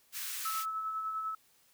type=high-pass noise; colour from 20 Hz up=white; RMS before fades=-39 dBFS; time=0.12-0.66 s; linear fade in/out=50 ms; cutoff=1300 Hz; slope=24 dB/octave
type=tone with tremolo; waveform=sine; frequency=1302 Hz; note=E6; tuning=22 cents flat; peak=-32 dBFS; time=0.45-1.35 s; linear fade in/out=5 ms; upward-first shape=sine; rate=10 Hz; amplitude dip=35%
effects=white hiss -67 dBFS RMS until 1.73 s